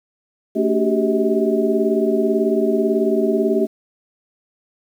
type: tone cluster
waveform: sine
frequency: 223.4 / 283.4 / 381.3 / 399.5 / 639 Hz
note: A3 / C#4 / G4 / G4 / D#5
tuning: +27 / +38 / -48 / +33 / +46 cents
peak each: -21 / -23 / -19 / -21 / -24 dBFS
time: 0.55-3.67 s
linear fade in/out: 20 ms
effects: 8-bit